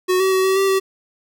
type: tone with pitch steps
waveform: square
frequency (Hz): 368.1 / 380.8 / 377 / 381.4 / 389.4 / 384.4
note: F#4 / F#4 / F#4 / G4 / G4 / G4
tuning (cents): -9 / +50 / +32 / -47 / -12 / -34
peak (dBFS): -15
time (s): 0.08-0.8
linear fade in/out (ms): 20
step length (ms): 120
effects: none